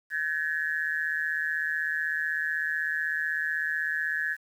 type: tone with amplitude modulation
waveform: sine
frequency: 1698 Hz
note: G#6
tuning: 38 cents sharp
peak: -22 dBFS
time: 0.1-4.37 s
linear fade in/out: 50 ms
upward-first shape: sine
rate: 156 Hz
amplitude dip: 100%
effects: 9-bit